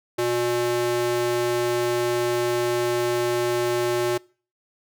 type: tone with high-pass filter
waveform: square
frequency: 120.2 Hz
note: B2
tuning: 46 cents flat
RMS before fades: -23 dBFS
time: 0.18-4.18 s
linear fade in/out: 10 ms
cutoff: 350 Hz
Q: 1.7
effects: noise-tail reverb RT60 0.4 s tail -24 dB re dry